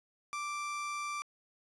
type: tone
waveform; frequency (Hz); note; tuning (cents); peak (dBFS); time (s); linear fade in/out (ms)
30% pulse; 1174.7; D6; 0; -33; 0.33-1.22; 0
effects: resampled to 22050 Hz + 12-bit